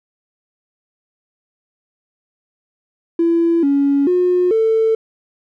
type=tone with pitch steps; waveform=triangle; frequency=335.9 / 280.6 / 359.7 / 445.2 Hz; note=E4 / C#4 / F#4 / A4; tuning=+33 / +21 / -49 / +20 cents; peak=-8 dBFS; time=3.19-4.95 s; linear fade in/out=5 ms; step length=440 ms; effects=tanh soft clip ceiling -9 dBFS